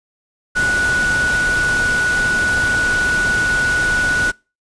sine tone in noise, 1472 Hz, F#6, 9 cents flat, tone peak -14 dBFS, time 0.55-4.32 s, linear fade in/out 20 ms, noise pink, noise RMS -24 dBFS, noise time 0.55-4.32 s, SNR +7 dB, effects noise-tail reverb RT60 0.3 s tail -25 dB re dry + resampled to 22050 Hz

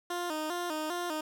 15% pulse tone with vibrato, 329.6 Hz, E4, in tune, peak -26 dBFS, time 0.1-1.21 s, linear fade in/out 5 ms, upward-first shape square, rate 2.5 Hz, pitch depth 110 cents each way, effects none

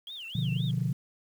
sine tone with vibrato, 3154 Hz, G7, 10 cents sharp, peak -38 dBFS, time 0.07-0.71 s, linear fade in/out 2 ms, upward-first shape sine, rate 3.9 Hz, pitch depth 290 cents each way
sine chord, B diminished, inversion none, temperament equal, 123.47 / 146.83 / 174.61 Hz, B2 / D3 / F3, 0 / 0 / 0 cents, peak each -29 / -30 / -31 dBFS, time 0.35-0.93 s, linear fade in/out 5 ms
effects tanh soft clip ceiling -18 dBFS + 9-bit

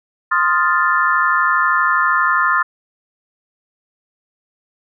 sine chord, F dominant seventh, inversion second, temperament equal, 1046.5 / 1244.5 / 1396.9 / 1760 Hz, C6 / Eb6 / F6 / A6, 0 / 0 / 0 / 0 cents, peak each -18 dBFS, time 0.31-2.63 s, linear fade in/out 10 ms, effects none

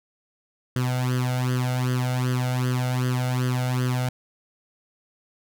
sawtooth tone with flanger, 126.2 Hz, B2, 38 cents sharp, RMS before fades -24 dBFS, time 0.76-4.09 s, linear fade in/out 2 ms, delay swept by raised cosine 0.63 to 1.43 ms, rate 2.6 Hz, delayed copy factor +0.8, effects none

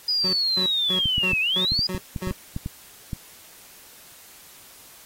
sine linear two-way sweep, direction down then up, 4978 to 2489 to 4978 Hz, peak -20 dBFS, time 0.08-1.87 s, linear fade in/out 5 ms, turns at 1.4 s
25% pulse tone bursts, 185 Hz, F#3, in tune, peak -24 dBFS, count 7, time 0.24-2.31 s, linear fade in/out 2 ms, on 90 ms, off 240 ms
clicks, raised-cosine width 5 ms, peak -16 dBFS, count 12, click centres 1.057 / 1.181 / 1.333 / 1.72 / 1.792 / 1.948 / 2.162 / 2.273 / 2.311 / 2.564 / 2.661 / 3.132 s
effects white hiss -48 dBFS RMS until 5.05 s + AAC 48 kbps

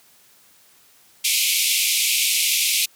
pink band-pass noise, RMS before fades -20 dBFS, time 1.24-2.86 s, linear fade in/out 10 ms, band 2200 to 15000 Hz, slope 96 dB/octave, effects white hiss -54 dBFS RMS until 2.95 s + high-pass 80 Hz 12 dB/octave

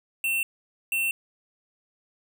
square tone pair in turn, 2700 / 2700 Hz, E7 / E7, +41 / +41 cents, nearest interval unison, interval 0 cents, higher neither, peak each -24 dBFS, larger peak neither, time 0.24-0.43 / 0.92-1.11 s, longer neither, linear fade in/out 2 ms, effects none

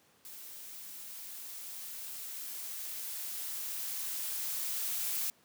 blue noise with level ramp, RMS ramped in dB -48 to -34 dBFS, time 0.25-5.3 s, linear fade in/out 0 ms, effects pink hiss -66 dBFS RMS until 5.44 s + high-pass 150 Hz 12 dB/octave

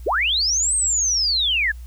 sine linear two-way sweep, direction up then down, 293.7 to 8450 to 1617 Hz, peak -17 dBFS, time 0.06-1.72 s, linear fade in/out 10 ms, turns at 0.75 s, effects added 60 Hz sine -33 dBFS peak until 1.86 s + white hiss -55 dBFS RMS until 1.86 s

